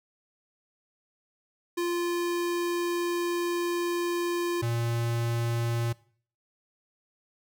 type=tone pair in turn; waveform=square; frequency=347.2 / 117.14 Hz; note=F4 / A#2; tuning=-10 / +9 cents; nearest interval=octave + perfect fifth; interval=1881 cents; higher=first; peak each=-27 dBFS; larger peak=neither; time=1.77-4.62 / 4.62-5.93 s; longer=first; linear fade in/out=10 ms; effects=noise-tail reverb RT60 0.5 s tail -21 dB re dry